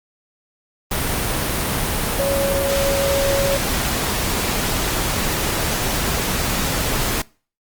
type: tone in noise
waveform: sine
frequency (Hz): 554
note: C#5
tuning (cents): -1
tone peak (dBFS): -18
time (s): 2.19-3.57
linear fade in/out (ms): 5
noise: pink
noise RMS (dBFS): -21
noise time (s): 0.91-7.22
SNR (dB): 0
effects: noise-tail reverb RT60 0.4 s tail -25 dB re dry + Opus 32 kbps